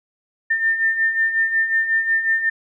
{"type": "beating tone pair", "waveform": "sine", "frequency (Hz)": [1798, 1803.5], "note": ["A6", "A6"], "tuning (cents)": [37, 42], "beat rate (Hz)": 5.5, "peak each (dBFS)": [-24, -17], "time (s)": [0.5, 2.5], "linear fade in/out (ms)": 10, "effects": []}